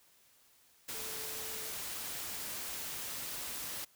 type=tone in noise; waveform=sine; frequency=440 Hz; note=A4; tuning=in tune; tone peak=-51 dBFS; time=0.94-1.71 s; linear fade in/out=10 ms; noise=white; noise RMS=-41 dBFS; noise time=0.88-3.85 s; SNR=-13 dB; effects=white hiss -66 dBFS RMS until 3.95 s